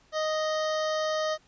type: harmonic tone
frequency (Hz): 622.3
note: D#5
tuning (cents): 0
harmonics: 1 / 2 / 3 / 5 / 6 / 7 / 8 / 9 / 10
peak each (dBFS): -27 / -33 / -37 / -41 / -43 / -44 / -45 / -46 / -47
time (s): 0.12-1.38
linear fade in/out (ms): 50
effects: pink hiss -62 dBFS RMS until 1.47 s + resampled to 16000 Hz